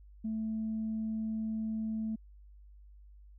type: tone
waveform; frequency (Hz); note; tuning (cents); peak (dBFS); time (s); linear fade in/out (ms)
sine; 220; A3; 0; -31; 0.24-2.16; 10
effects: tanh soft clip ceiling -28 dBFS + added 50 Hz sine -52 dBFS peak until 3.38 s